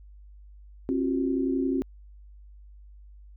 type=tone cluster; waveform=sine; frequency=268.8 / 346.1 / 377.2 Hz; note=C4 / F4 / F#4; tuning=+47 / -16 / +33 cents; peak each=-25 / -31 / -31 dBFS; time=0.89-1.82 s; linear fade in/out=0 ms; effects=added 50 Hz sine -46 dBFS peak until 3.36 s